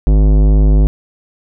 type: tone with tanh clipping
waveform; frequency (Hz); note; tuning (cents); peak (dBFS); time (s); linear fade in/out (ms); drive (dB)
sine; 51.4; G#1; -17; -8; 0.07-0.87; 0; 17
effects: none